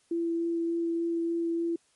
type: tone with vibrato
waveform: sine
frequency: 335.7 Hz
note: E4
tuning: 32 cents sharp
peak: -26 dBFS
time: 0.11-1.76 s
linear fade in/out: 5 ms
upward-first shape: sine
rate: 3.4 Hz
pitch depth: 9 cents each way
effects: white hiss -67 dBFS RMS until 1.95 s + MP3 48 kbps